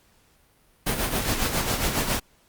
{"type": "noise with tremolo", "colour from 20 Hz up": "pink", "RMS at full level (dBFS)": -23, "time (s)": [0.86, 2.2], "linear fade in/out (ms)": 10, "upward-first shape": "sine", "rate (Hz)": 7.3, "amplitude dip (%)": 55, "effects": ["pink hiss -61 dBFS RMS until 2.48 s", "Opus 48 kbps"]}